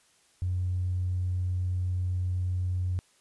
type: tone with tanh clipping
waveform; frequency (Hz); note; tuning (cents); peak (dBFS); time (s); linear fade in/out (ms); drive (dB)
triangle; 90.8; F#2; -32; -26; 0.42-2.99; 0; 4
effects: white hiss -64 dBFS RMS until 3.2 s + resampled to 24000 Hz